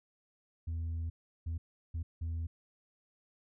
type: tone bursts at uneven times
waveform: sine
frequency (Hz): 82.41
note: E2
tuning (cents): 0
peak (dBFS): -31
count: 4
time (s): 0.67-1.1 / 1.46-1.58 / 1.94-2.03 / 2.21-2.47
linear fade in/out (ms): 10
effects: tanh soft clip ceiling -33 dBFS